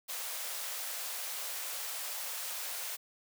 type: high-pass noise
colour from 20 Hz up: white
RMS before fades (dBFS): -39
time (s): 0.08-2.97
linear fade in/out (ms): 20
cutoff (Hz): 480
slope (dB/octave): 48
effects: none